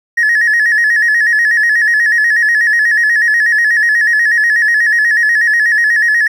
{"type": "tone with vibrato", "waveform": "triangle", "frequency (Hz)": 1796, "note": "A6", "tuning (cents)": 35, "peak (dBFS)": -5, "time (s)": [0.17, 6.28], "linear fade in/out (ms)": 10, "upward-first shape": "square", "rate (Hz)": 8.2, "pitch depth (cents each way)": 76, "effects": ["tanh soft clip ceiling -4 dBFS"]}